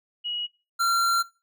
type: tone pair in turn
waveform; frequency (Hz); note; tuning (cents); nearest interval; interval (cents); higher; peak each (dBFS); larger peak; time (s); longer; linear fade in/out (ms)
sine / square; 2905 / 1371; F#7 / F6; -32 / -32; octave + minor second; 1300; first; -28 / -21; second; 0.24-0.47 / 0.79-1.23; second; 20
effects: noise-tail reverb RT60 0.3 s tail -20 dB re dry